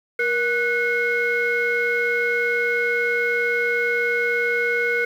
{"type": "tone cluster", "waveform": "sine", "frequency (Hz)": [474.1, 1481, 2168], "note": ["A#4", "F#6", "C#7"], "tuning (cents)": [29, 1, -39], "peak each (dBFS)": -22, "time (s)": [0.19, 5.05], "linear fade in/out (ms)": 5, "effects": ["tanh soft clip ceiling -12 dBFS", "8-bit"]}